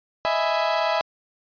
35% pulse chord, E major seventh, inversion third, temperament equal with one note detuned, 622.3 / 659.3 / 830.6 / 992.3 Hz, D#5 / E5 / G#5 / B5, 0 / 0 / 0 / +8 cents, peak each -26 / -22 / -26 / -25 dBFS, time 0.25-1.01 s, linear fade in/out 0 ms, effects resampled to 11025 Hz

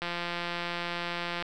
click train, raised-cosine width 0.3 ms, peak -17 dBFS, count 244, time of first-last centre 0.02-1.425 s, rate 173 Hz, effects none

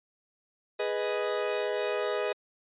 40% pulse chord, G# minor, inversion none, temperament equal, 415.3 / 493.9 / 622.3 Hz, G#4 / B4 / D#5, 0 / 0 / 0 cents, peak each -31 / -32 / -32 dBFS, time 0.79-2.33 s, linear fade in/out 10 ms, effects resampled to 8000 Hz

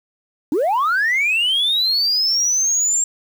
sine linear sweep, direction up, 264.8 to 7470 Hz, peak -13 dBFS, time 0.52-3.04 s, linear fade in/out 2 ms, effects tanh soft clip ceiling -13 dBFS + 7-bit

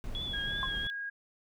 brown noise, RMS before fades -40 dBFS, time 0.04-0.87 s, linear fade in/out 0 ms
sine tone with vibrato, 3362 Hz, G#7, 20 cents sharp, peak -35 dBFS, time 0.15-0.9 s, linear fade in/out 0 ms, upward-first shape triangle, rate 2.8 Hz, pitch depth 63 cents each way
sine tone, 1636 Hz, G#6, 26 cents flat, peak -35 dBFS, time 0.33-1.1 s, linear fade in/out 10 ms
sine tone with exponential decay, 1059 Hz, C6, 21 cents sharp, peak -28 dBFS, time 0.63-0.72 s, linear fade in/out 0 ms, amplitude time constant 18 ms
effects none

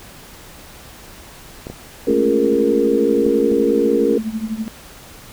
clicks, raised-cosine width 2 ms, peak -16 dBFS, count 5, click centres 1.669 / 1.7 / 2.107 / 3.265 / 3.519 s
sine chord, Bb minor seventh, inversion first, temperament equal, 277.2 / 349.2 / 415.3 / 466.2 Hz, Db4 / F4 / Ab4 / Bb4, 0 / 0 / 0 / 0 cents, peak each -19 / -21 / -19 / -17 dBFS, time 2.07-4.18 s, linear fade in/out 5 ms
sine tone with tremolo, 220 Hz, A3, in tune, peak -17 dBFS, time 2.09-4.68 s, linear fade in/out 0 ms, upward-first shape triangle, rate 12 Hz, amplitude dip 90%
effects pink hiss -40 dBFS RMS until 5.32 s

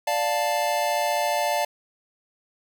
square chord, D minor, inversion none, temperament equal with one note detuned, 587.3 / 701.7 / 880 Hz, D5 / F5 / A5, 0 / +8 / 0 cents, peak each -27 dBFS, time 0.07-1.65 s, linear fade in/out 5 ms, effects none

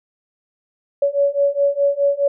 sine beating tone pair, 562 / 566.8 Hz, C#5 / C#5, +24 / +38 cents, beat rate 4.8 Hz, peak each -18 / -17 dBFS, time 1.02-2.28 s, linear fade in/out 5 ms, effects none

